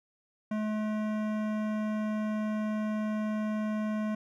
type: tone with hard clipping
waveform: sine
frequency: 214.2 Hz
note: A3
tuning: 46 cents flat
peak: -31 dBFS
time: 0.51-4.15 s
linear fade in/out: 5 ms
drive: 16 dB
effects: none